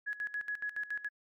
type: tone with tremolo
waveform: sine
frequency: 1680 Hz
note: G#6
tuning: 19 cents sharp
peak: -33 dBFS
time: 0.06-1.09 s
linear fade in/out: 20 ms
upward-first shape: square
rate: 7.1 Hz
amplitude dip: 80%
effects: AAC 64 kbps